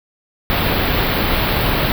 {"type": "band-stop noise", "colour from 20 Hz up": "pink", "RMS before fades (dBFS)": -17, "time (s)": [0.5, 1.92], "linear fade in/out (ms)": 0, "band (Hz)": [4400, 13000], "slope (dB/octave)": 48, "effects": []}